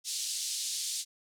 pink band-pass noise, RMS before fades -35 dBFS, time 0.04-1.05 s, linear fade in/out 50 ms, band 3900 to 9600 Hz, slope 24 dB/octave, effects none

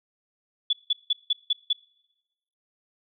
sine tone bursts, 3435 Hz, A7, 42 cents flat, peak -19 dBFS, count 6, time 0.7-1.73 s, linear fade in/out 5 ms, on 30 ms, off 170 ms, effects noise-tail reverb RT60 1.0 s tail -24 dB re dry

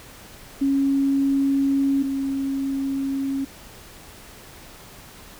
sine tone pair in turn, 275 / 272.5 Hz, C#4 / C#4, -14 / -29 cents, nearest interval unison, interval 15 cents, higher first, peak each -17 / -22 dBFS, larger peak first, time 0.61-2.03 / 2.03-3.45 s, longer neither, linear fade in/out 10 ms, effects pink hiss -44 dBFS RMS until 5.39 s

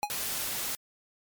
square tone with exponential decay, 830.6 Hz, G#5, in tune, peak -23 dBFS, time 0.03-0.13 s, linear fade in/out 0 ms, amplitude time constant 20 ms
white noise, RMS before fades -33 dBFS, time 0.1-0.75 s, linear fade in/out 0 ms
effects MP3 96 kbps

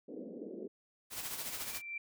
white band-pass noise, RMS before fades -45 dBFS, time 0.08-0.68 s, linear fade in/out 10 ms, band 200 to 490 Hz, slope 48 dB/octave
white noise with tremolo, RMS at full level -39 dBFS, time 1.1-1.82 s, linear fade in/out 50 ms, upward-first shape sine, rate 14 Hz, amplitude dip 50%
sine tone with exponential growth, 2349 Hz, D7, in tune, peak -36 dBFS, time 1.29-1.98 s, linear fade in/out 5 ms, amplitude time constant 150 ms
effects none

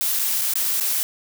blue noise with dropouts, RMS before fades -22 dBFS, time 0.01-1.03 s, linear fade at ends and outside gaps 0 ms, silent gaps 0.19-0.194 / 0.413-0.417 / 0.537-0.555 / 0.8-0.808 s, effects none

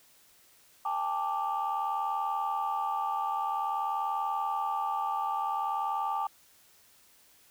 sine chord, G suspended second, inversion none, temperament equal with one note detuned, 799.5 / 880 / 1174.7 Hz, G5 / A5 / D6, +34 / 0 / 0 cents, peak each -32 dBFS, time 0.85-6.27 s, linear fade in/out 5 ms, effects tanh soft clip ceiling -22 dBFS + white hiss -61 dBFS RMS until 7.5 s

